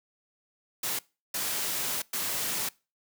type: noise bursts at uneven times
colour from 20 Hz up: white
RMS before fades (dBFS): -31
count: 3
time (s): 0.83-0.99 / 1.34-2.02 / 2.13-2.69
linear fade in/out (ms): 5
effects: noise-tail reverb RT60 0.3 s tail -23 dB re dry + high-pass 100 Hz 12 dB/octave